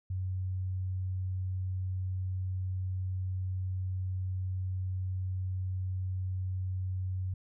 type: tone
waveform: sine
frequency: 93.1 Hz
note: F#2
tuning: 11 cents sharp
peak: -31 dBFS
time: 0.1-7.34 s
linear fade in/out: 5 ms
effects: none